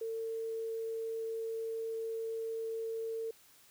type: tone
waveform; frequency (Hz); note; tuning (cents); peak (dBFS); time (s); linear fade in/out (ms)
sine; 450.7; A4; +42; -35; 0.01-3.31; 5
effects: white hiss -62 dBFS RMS until 3.7 s